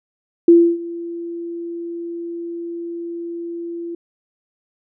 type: tone with ADSR envelope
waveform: sine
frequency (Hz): 340.1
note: F4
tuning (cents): -46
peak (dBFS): -4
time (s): 0.48-3.95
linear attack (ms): 4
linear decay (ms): 290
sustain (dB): -21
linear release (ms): 4
effects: none